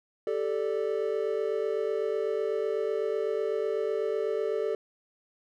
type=chord; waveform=triangle; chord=G suspended second; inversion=none; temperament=equal; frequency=392 / 440 / 587.3 Hz; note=G4 / A4 / D5; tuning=0 / 0 / 0 cents; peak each=-30 / -27 / -32 dBFS; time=0.27-4.75 s; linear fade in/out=2 ms; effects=none